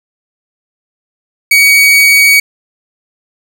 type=tone; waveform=40% pulse; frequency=2253 Hz; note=C#7; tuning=28 cents sharp; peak=-3 dBFS; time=1.51-2.4 s; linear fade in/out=5 ms; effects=none